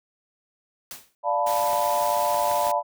white noise with exponential decay, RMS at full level -34 dBFS, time 0.91-1.15 s, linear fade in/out 1 ms, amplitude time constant 51 ms
sine chord, B half-diminished seventh, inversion first, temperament equal, 587.3 / 698.5 / 880 / 987.8 Hz, D5 / F5 / A5 / B5, 0 / 0 / 0 / 0 cents, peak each -26 dBFS, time 1.23-2.83 s, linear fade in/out 50 ms
white noise, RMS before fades -34 dBFS, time 1.46-2.72 s, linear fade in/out 10 ms
clicks, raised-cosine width 0.5 ms, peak -21 dBFS, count 4, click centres 1.732 / 2.346 / 2.514 / 2.669 s
effects none

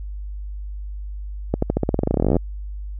accelerating click train, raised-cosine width 2 ms, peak -5 dBFS, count 24, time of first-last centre 1.54-2.367 s, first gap 84 ms, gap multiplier 0.91, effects added 50 Hz sine -28 dBFS peak until 2.99 s

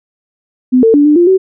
sine tone with pitch steps, 253.6 / 450.1 / 290.3 / 298.1 / 347.7 / 378.4 Hz, B3 / A4 / D4 / D4 / F4 / F#4, +46 / +39 / -20 / +26 / -8 / +39 cents, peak -4 dBFS, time 0.72-1.38 s, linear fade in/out 20 ms, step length 110 ms, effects none

